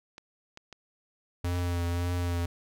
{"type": "clicks", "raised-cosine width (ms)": 0.2, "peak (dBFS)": -27, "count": 5, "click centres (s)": [0.181, 0.574, 0.727, 1.556, 1.588]}
{"type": "tone with vibrato", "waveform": "square", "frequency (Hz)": 87.31, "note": "F2", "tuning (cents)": 0, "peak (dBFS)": -28, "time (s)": [1.44, 2.46], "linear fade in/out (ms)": 5, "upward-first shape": "triangle", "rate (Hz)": 1.8, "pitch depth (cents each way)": 29}
{"effects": []}